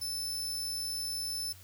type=tone; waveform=sawtooth; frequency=5274 Hz; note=E8; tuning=in tune; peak=-31 dBFS; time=0.01-1.53 s; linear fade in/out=10 ms; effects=added 92 Hz sine -53 dBFS peak until 1.63 s + white hiss -56 dBFS RMS until 1.63 s